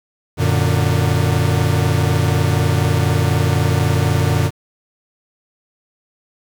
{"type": "chord", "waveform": "45% pulse", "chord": "Gb augmented", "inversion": "none", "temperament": "equal with one note detuned", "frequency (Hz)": [92.5, 116.54, 148.8], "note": ["Gb2", "Bb2", "D3"], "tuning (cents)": [0, 0, 23], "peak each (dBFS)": -18, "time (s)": [0.37, 4.51], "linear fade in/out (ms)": 50, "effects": ["7-bit"]}